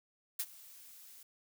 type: noise with ADSR envelope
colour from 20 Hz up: blue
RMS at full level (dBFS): -34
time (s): 0.39-1.23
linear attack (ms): 7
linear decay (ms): 53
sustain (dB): -21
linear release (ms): 4
effects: none